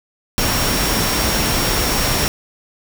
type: tone in noise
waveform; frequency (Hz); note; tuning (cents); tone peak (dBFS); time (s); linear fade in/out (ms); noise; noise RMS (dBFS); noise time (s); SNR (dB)
sine; 5560; F8; -9; -25; 0.38-2.28; 0; pink; -18; 0.38-2.28; -10
effects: none